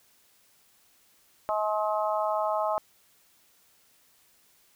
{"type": "harmonic tone", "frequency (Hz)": 212.5, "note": "G#3", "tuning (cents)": 40, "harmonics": [3, 4, 5, 6], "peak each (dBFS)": [-28, -30, -32, -34], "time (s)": [1.49, 2.78], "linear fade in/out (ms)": 0, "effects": ["white hiss -63 dBFS RMS until 4.75 s"]}